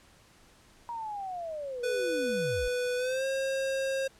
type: linear sweep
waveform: sine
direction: down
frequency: 955 to 36.71 Hz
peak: -34 dBFS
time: 0.89-2.68 s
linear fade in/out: 0 ms
type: tone with pitch glide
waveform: square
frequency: 495 to 536.7 Hz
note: B4 to C5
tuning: +4 to +44 cents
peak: -29 dBFS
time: 1.83-4.08 s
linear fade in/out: 10 ms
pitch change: +140 cents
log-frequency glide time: 2.97-3.25 s
effects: pink hiss -59 dBFS RMS until 4.19 s + low-pass 10000 Hz 12 dB/octave